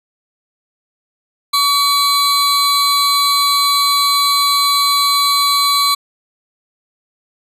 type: tone pair together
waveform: 40% pulse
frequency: 1135 / 4052 Hz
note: C#6 / B7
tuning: +41 / +44 cents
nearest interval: octave + minor seventh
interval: 2203 cents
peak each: -13 dBFS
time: 1.53-5.95 s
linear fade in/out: 10 ms
effects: resampled to 32000 Hz